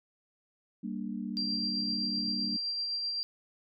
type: chord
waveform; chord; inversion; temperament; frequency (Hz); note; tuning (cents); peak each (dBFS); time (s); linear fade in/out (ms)
sine; G minor; none; equal; 196 / 233.1 / 293.7; G3 / Bb3 / D4; 0 / 0 / 0; -37 / -37 / -41; 0.83-2.57; 10
type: tone with tremolo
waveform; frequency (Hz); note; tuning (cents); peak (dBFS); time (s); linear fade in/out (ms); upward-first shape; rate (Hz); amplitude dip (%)
sine; 4730; D8; +12; -30; 1.37-3.23; 0; sine; 7.8; 25
effects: none